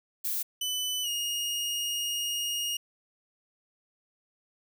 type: noise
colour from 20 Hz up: violet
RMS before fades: -31 dBFS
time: 0.24-0.43 s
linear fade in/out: 10 ms
type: tone with pitch glide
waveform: sawtooth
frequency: 3000 to 2860 Hz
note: F#7 to F7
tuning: +23 to +41 cents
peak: -26 dBFS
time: 0.61-2.77 s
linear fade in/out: 5 ms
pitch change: -82 cents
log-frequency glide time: 1.03-1.08 s
effects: none